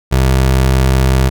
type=tone; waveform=25% pulse; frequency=65.41 Hz; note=C2; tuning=in tune; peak=-5 dBFS; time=0.11-1.3 s; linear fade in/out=20 ms; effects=none